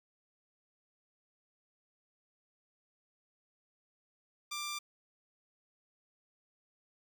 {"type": "tone", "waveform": "10% pulse", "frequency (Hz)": 1184, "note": "D6", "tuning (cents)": 14, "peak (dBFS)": -29, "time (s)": [4.51, 4.79], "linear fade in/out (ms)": 10, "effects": []}